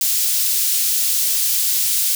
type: high-pass noise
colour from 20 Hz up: white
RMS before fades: -18 dBFS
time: 0.01-2.15 s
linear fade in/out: 2 ms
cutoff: 4100 Hz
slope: 12 dB/octave
effects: none